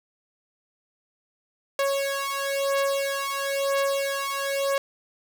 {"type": "beating tone pair", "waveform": "sawtooth", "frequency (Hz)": [552, 553], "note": ["C#5", "C#5"], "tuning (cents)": [-7, -4], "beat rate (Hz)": 1, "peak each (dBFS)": -23, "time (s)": [1.79, 4.78], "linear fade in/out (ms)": 2, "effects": ["9-bit"]}